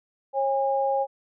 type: tone pair together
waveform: sine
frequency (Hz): 544 / 814.4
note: C#5 / G#5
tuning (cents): -33 / -34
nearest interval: perfect fifth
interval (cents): 699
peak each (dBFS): -24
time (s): 0.33-1.07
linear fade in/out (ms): 50
effects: none